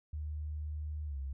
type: tone with pitch glide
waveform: sine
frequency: 75.7 to 67.83 Hz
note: D#2 to C#2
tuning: -47 to -37 cents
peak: -36 dBFS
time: 0.13-1.33 s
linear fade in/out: 5 ms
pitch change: -190 cents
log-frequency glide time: 1.06-1.18 s
effects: none